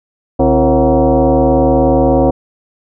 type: tone with frequency modulation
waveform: sine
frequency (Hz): 138.9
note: C#3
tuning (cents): +4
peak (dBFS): -7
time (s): 0.39-2.31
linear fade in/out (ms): 10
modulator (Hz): 201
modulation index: 3
effects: none